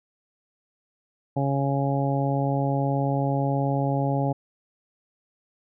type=harmonic tone; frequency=138.59 Hz; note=C#3; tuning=in tune; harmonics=1 / 2 / 3 / 4 / 5 / 6; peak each=-24 / -28 / -34 / -30 / -32 / -31 dBFS; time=1.36-4.33 s; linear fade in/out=10 ms; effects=none